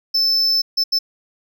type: tone bursts at uneven times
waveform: triangle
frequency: 5274 Hz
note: E8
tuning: in tune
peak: -13 dBFS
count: 3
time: 0.14-0.62 / 0.77-0.84 / 0.92-0.99 s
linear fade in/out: 10 ms
effects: none